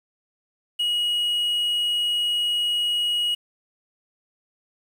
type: tone with quantisation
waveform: triangle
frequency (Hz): 2900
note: F#7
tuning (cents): -35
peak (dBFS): -19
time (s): 0.79-3.35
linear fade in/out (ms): 10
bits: 8
effects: none